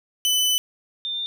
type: tone pair in turn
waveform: sawtooth / sine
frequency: 3004 / 3598 Hz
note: F#7 / A7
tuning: +26 / +38 cents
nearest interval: minor third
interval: 312 cents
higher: second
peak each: -15 / -25 dBFS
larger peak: first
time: 0.25-0.58 / 1.05-1.26 s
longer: first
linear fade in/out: 0 ms
effects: none